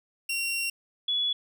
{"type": "tone pair in turn", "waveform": ["sawtooth", "sine"], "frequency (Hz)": [2746, 3402], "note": ["F7", "G#7"], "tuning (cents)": [-30, 41], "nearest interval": "major third", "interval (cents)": 371, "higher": "second", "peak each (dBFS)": -24, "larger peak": "neither", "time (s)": [[0.29, 0.7], [1.08, 1.33]], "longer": "first", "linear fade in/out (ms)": 5, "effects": []}